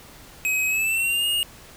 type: tone with pitch glide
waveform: square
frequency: 2538 to 2849 Hz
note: D#7 to F7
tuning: +34 to +34 cents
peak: -21 dBFS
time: 0.45-1.43 s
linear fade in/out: 0 ms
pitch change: +200 cents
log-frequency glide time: 0.67-1.26 s
effects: pink hiss -46 dBFS RMS until 1.76 s